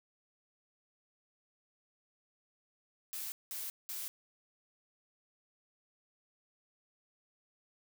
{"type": "noise bursts", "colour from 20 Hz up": "blue", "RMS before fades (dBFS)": -41, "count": 3, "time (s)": [3.13, 4.08], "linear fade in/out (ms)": 0, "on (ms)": 190, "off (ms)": 190, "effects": []}